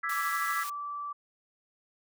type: chord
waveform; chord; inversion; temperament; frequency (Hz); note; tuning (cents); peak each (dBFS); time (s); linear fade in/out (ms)
sine; E dominant seventh; third; equal with one note detuned; 1174.7 / 1327.7 / 1661.2 / 1975.5; D6 / E6 / G#6 / B6; 0 / +12 / 0 / 0; -39 / -33 / -35 / -35; 0.03-0.64; 10
type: high-pass noise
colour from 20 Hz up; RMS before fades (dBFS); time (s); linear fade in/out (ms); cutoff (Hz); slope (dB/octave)
white; -41; 0.09-0.7; 5; 790; 96
type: tone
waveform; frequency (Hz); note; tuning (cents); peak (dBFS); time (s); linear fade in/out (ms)
sine; 1162; D6; -19; -34; 0.11-1.13; 10
effects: none